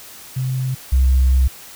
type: tone pair in turn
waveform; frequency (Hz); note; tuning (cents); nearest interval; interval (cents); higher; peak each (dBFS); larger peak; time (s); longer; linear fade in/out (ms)
sine; 129.8 / 64.9; C3 / C2; -13 / -13; octave; 1200; first; -18 / -9; second; 0.36-0.75 / 0.92-1.48; second; 10
effects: tanh soft clip ceiling -8 dBFS + white hiss -39 dBFS RMS until 1.75 s